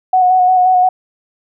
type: tone with vibrato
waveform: sine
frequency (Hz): 736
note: F#5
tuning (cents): -9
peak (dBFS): -7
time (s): 0.13-0.89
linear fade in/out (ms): 5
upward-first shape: square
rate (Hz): 5.7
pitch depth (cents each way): 19
effects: none